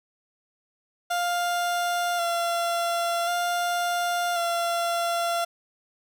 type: tone with vibrato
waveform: 30% pulse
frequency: 693 Hz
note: F5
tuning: 14 cents flat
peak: -21 dBFS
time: 1.1-5.45 s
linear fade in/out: 10 ms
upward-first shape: square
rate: 0.46 Hz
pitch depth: 20 cents each way
effects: none